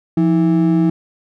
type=ring-modulated tone; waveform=triangle; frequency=246.9 Hz; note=B3; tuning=in tune; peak=-6 dBFS; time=0.17-0.9 s; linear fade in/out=5 ms; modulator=74.3 Hz; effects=none